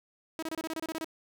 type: tone bursts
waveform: sawtooth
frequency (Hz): 321.3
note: E4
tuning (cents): -44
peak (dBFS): -29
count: 11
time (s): 0.39-1.045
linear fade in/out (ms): 0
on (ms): 35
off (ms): 27
effects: none